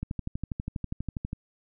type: click train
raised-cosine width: 5 ms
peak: -19 dBFS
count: 17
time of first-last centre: 0.03-1.331 s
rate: 12.3 Hz
effects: none